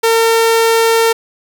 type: tone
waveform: sawtooth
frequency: 454.8 Hz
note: A#4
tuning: 43 cents flat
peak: -5 dBFS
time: 0.03-1.13 s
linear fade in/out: 10 ms
effects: none